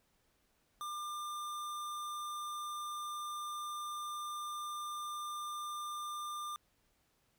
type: tone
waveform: square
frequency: 1197 Hz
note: D6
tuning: 33 cents sharp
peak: -40 dBFS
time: 0.81-6.56 s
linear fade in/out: 0 ms
effects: pink hiss -75 dBFS RMS until 7.38 s